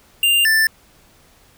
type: tone pair in turn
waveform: square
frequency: 2794 / 1768.8 Hz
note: F7 / A6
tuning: 0 / +9 cents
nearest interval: minor sixth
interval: 791 cents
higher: first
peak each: -13 dBFS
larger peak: neither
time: 0.23-0.45 / 0.45-0.67 s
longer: neither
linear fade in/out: 2 ms
effects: pink hiss -52 dBFS RMS until 1.57 s